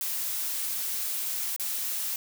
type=noise with dropouts; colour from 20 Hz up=blue; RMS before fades=-31 dBFS; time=0.01-2.16 s; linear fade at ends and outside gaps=1 ms; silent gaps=1.563-1.597 s; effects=none